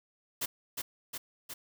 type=noise with echo; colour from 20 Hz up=white; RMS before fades=-33 dBFS; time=0.41-0.46 s; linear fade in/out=10 ms; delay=360 ms; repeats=3; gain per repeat=-3 dB; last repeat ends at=1.54 s; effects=none